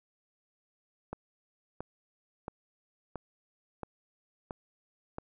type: click train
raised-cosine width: 1 ms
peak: -23 dBFS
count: 7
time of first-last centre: 1.13-5.184 s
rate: 1.48 Hz
effects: none